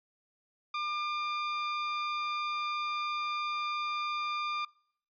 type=tone; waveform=sawtooth; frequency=1199 Hz; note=D6; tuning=36 cents sharp; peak=-28 dBFS; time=0.74-4.65 s; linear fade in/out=5 ms; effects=noise-tail reverb RT60 0.6 s tail -24 dB re dry + resampled to 11025 Hz